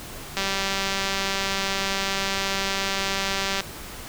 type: click train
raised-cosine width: 0.2 ms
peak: -8 dBFS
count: 632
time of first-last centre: 0.37-3.606 s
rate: 195 Hz
effects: pink hiss -38 dBFS RMS until 4.08 s